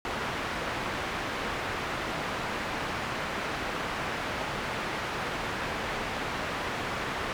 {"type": "low-pass noise", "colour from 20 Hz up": "white", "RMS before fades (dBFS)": -33, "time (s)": [0.05, 7.33], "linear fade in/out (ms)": 0, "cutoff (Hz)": 1800, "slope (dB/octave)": 12, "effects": []}